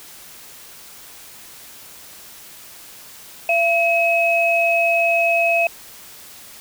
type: tone pair together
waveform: sine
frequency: 677.5 / 2558 Hz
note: E5 / D#7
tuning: +47 / +47 cents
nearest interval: octave + major seventh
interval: 2300 cents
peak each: -17 dBFS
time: 3.49-5.67 s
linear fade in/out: 2 ms
effects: white hiss -41 dBFS RMS until 6.6 s